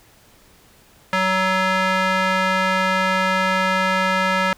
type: tone with band-pass filter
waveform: square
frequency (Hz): 187.6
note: F#3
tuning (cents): +24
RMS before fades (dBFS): -19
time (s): 1.13-4.53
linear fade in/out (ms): 0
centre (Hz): 1600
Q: 1.2
effects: pink hiss -52 dBFS RMS until 4.57 s